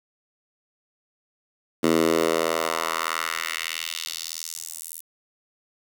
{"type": "tone with high-pass filter sweep", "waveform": "10% pulse", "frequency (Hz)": 81.6, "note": "E2", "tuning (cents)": -17, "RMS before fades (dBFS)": -26, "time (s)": [1.83, 5.01], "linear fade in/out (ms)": 10, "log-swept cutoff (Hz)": [270, 11000], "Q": 1.6, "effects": ["8-bit"]}